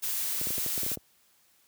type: noise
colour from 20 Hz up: blue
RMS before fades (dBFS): -31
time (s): 0.02-0.96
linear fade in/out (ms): 20
type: clicks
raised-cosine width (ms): 2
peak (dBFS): -25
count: 10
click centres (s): 0.414 / 0.471 / 0.506 / 0.581 / 0.663 / 0.778 / 0.833 / 0.864 / 0.917 / 0.973
effects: white hiss -65 dBFS RMS until 1.67 s + high-pass 60 Hz 12 dB/octave